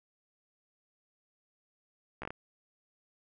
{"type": "slowing click train", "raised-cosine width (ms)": 0.5, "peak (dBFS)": -24, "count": 5, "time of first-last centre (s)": [2.22, 2.305], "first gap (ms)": 14, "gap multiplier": 1.29, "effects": []}